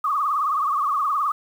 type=tone with vibrato; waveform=sine; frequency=1174.7 Hz; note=D6; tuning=in tune; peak=-19 dBFS; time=0.04-1.32 s; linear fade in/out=5 ms; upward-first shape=triangle; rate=19 Hz; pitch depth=150 cents each way; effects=8-bit